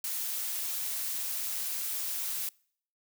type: noise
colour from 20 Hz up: blue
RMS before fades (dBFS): -34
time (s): 0.04-2.49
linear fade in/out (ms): 2
effects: noise-tail reverb RT60 0.6 s tail -26 dB re dry